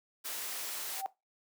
white noise, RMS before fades -39 dBFS, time 0.24-1.02 s, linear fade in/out 20 ms
sine tone with exponential growth, 773 Hz, G5, 24 cents flat, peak -28 dBFS, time 0.89-1.06 s, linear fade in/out 0 ms, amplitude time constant 35 ms
effects noise-tail reverb RT60 0.2 s tail -17 dB re dry + high-pass 400 Hz 12 dB/octave

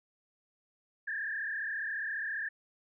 sine tone with frequency modulation, 1707 Hz, G#6, 47 cents sharp, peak -33 dBFS, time 1.07-2.49 s, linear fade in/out 10 ms, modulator 34.7 Hz, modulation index 2.7, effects none

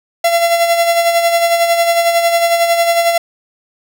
45% pulse tone with tremolo, 680 Hz, F5, 46 cents flat, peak -8 dBFS, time 0.24-3.18 s, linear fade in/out 5 ms, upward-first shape sine, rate 11 Hz, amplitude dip 50%, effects none

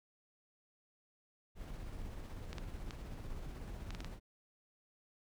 brown noise with tremolo, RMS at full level -44 dBFS, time 1.55-4.2 s, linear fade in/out 50 ms, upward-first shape square, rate 16 Hz, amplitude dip 25%
clicks, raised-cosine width 0.2 ms, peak -28 dBFS, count 7, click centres 2.53 / 2.583 / 2.908 / 3.906 / 3.949 / 4.005 / 4.046 s
effects none

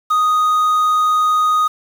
triangle tone with quantisation, 1244.5 Hz, D#6, in tune, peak -10 dBFS, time 0.1-1.68 s, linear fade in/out 10 ms, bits 6, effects none

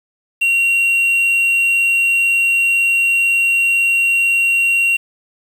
triangle tone with quantisation, 2749 Hz, F7, 28 cents flat, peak -10 dBFS, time 0.41-4.97 s, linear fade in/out 10 ms, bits 6, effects none

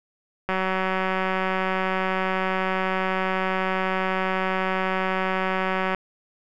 click train, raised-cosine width 0.5 ms, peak -10 dBFS, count 1027, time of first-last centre 0.49-5.947 s, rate 188 Hz, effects none

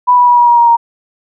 sine tone with pitch steps, 987.8 / 978.7 / 969.7 / 960.8 / 951.9 / 943.2 / 934.5 Hz, B5 / B5 / B5 / B5 / A#5 / A#5 / A#5, 0 / -16 / -32 / -48 / +36 / +20 / +4 cents, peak -4 dBFS, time 0.07-0.77 s, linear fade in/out 20 ms, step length 100 ms, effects none

